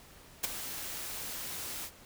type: noise with ADSR envelope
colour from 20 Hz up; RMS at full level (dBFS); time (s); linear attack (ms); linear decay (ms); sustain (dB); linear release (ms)
white; -28; 0.43-1.91; 14; 14; -12; 67
effects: pink hiss -55 dBFS RMS until 2.05 s